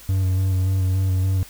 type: tone with vibrato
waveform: triangle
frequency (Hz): 94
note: F#2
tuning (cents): +28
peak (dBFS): -15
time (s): 0.09-1.43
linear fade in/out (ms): 0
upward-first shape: square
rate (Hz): 3.5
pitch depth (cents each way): 22
effects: added 50 Hz sine -50 dBFS peak until 1.49 s + white hiss -44 dBFS RMS until 1.49 s